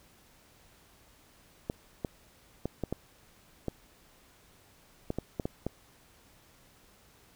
clicks, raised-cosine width 2 ms, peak -18 dBFS, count 11, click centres 1.699 / 2.048 / 2.656 / 2.837 / 2.926 / 3.683 / 5.104 / 5.186 / 5.398 / 5.455 / 5.666 s, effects pink hiss -61 dBFS RMS until 7.35 s

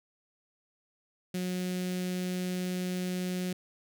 sawtooth tone with notch filter, 181.9 Hz, F#3, 29 cents flat, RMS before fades -33 dBFS, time 1.34-3.53 s, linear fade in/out 5 ms, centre 1000 Hz, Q 0.56, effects none

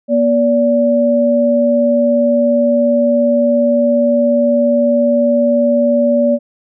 sine tone pair together, 239.9 / 577.2 Hz, A#3 / D5, +50 / -30 cents, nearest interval octave + minor third, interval 1520 cents, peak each -13 / -11 dBFS, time 0.08-6.39 s, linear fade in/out 50 ms, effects none

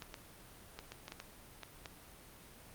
clicks, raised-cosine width 0.2 ms, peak -27 dBFS, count 9, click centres 0.022 / 0.142 / 0.79 / 0.92 / 1.081 / 1.121 / 1.201 / 1.633 / 1.858 s, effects pink hiss -56 dBFS RMS until 2.74 s + Opus 32 kbps

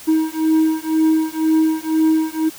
triangle beating tone pair, 316.1 / 318.1 Hz, D#4 / D#4, +27 / +38 cents, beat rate 2 Hz, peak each -15 dBFS, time 0.07-2.5 s, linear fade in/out 20 ms, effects white hiss -38 dBFS RMS until 2.58 s

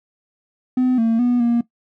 triangle tone with pitch steps, 253.8 / 227.2 / 244.3 / 236.2 Hz, B3 / A#3 / B3 / A#3, +47 / -44 / -19 / +23 cents, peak -11 dBFS, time 0.77-1.61 s, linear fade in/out 5 ms, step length 210 ms, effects noise-tail reverb RT60 0.1 s tail -18 dB re dry + tanh soft clip ceiling -9 dBFS

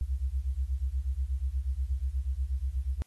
sine beating tone pair, 61.74 / 70.04 Hz, B1 / C#2, 0 / +18 cents, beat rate 8.3 Hz, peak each -31 dBFS, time 0.01-3.02 s, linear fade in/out 0 ms, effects white hiss -66 dBFS RMS until 3.06 s + AAC 32 kbps

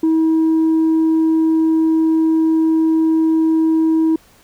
sine tone, 321 Hz, E4, 46 cents flat, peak -9 dBFS, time 0.03-4.16 s, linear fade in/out 5 ms, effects tanh soft clip ceiling -10 dBFS + pink hiss -50 dBFS RMS until 4.43 s

